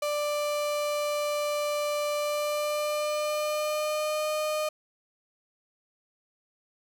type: tone with pitch glide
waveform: 35% pulse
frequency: 590 to 612.2 Hz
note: D5 to D#5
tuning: +8 to -28 cents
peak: -25 dBFS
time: 0.02-4.69 s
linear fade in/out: 5 ms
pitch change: +64 cents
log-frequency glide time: 2.16-4.29 s
effects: none